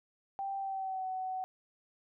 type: tone with pitch glide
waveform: sine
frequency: 784 to 749.9 Hz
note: G5 to F#5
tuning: 0 to +23 cents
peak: -34 dBFS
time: 0.39-1.44 s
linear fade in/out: 0 ms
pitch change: -77 cents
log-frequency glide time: 0.58-1.07 s
effects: none